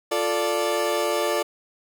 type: chord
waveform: 30% pulse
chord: D minor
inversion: first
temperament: equal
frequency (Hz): 349.2 / 440 / 587.3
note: F4 / A4 / D5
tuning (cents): 0 / 0 / 0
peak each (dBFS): -25 / -24 / -22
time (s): 0.11-1.43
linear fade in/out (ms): 10
effects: none